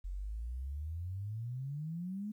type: exponential sweep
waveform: sine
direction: up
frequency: 43.65 to 216.4 Hz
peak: -37 dBFS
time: 0.04-2.32 s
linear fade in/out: 10 ms
effects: 12-bit